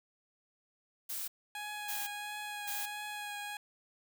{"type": "noise bursts", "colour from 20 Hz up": "blue", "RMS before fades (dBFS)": -39, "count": 3, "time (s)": [1.09, 2.86], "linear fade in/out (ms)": 10, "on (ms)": 190, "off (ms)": 600}
{"type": "tone with vibrato", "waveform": "15% pulse", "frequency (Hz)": 830.6, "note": "G#5", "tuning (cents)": 0, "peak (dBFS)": -33, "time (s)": [1.55, 3.57], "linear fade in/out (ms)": 2, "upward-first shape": "triangle", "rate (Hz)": 1.5, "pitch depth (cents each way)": 20}
{"effects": []}